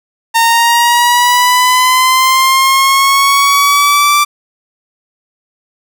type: linear sweep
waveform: sawtooth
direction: up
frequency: 914 to 1174.7 Hz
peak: -3 dBFS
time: 0.34-4.25 s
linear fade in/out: 20 ms
effects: none